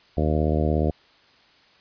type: harmonic tone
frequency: 77 Hz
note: D#2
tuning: 17 cents flat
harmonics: 1 / 2 / 3 / 4 / 5 / 6 / 7 / 8 / 9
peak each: -23 / -26 / -28 / -29 / -30 / -31 / -31 / -32 / -33 dBFS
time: 0.17-0.91 s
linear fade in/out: 5 ms
effects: white hiss -56 dBFS RMS until 1.8 s + resampled to 11025 Hz